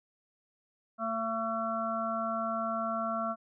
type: harmonic tone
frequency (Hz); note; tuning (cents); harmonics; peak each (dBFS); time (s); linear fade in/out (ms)
225; A3; +39; 1 / 3 / 5 / 6; -37 / -34 / -37 / -35; 0.98-3.36; 50
effects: none